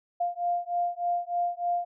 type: beating tone pair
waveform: sine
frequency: 698.5 / 701.8 Hz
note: F5 / F5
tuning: 0 / +8 cents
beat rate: 3.3 Hz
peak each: -29 dBFS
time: 0.2-1.85 s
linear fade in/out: 10 ms
effects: none